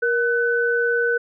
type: tone pair together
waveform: sine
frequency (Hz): 471.9 / 1503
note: A#4 / F#6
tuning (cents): +21 / +27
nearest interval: octave + minor sixth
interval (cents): 2006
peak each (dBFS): -20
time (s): 0.02-1.18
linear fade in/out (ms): 10
effects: none